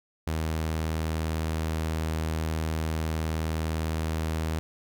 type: tone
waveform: sawtooth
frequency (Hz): 79.6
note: D#2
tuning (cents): +40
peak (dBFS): -23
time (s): 0.27-4.59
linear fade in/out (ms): 0
effects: none